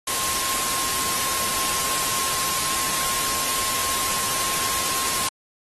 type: tone in noise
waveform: sine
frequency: 1065 Hz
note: C6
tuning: 30 cents sharp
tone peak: -31 dBFS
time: 0.07-5.29 s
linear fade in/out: 5 ms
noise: white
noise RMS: -24 dBFS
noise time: 0.07-5.29 s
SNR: -10 dB
effects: AAC 32 kbps